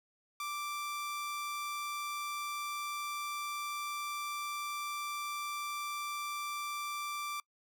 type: tone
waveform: sawtooth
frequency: 1174.7 Hz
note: D6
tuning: in tune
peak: -33 dBFS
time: 0.4-7.4 s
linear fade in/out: 2 ms
effects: noise-tail reverb RT60 0.1 s tail -24 dB re dry